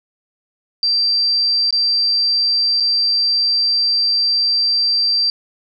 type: tone with dropouts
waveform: sine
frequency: 4699 Hz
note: D8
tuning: in tune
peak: -13 dBFS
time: 0.83-5.3 s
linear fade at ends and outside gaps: 1 ms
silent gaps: 1.707-1.726 / 2.801-2.805 s
effects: none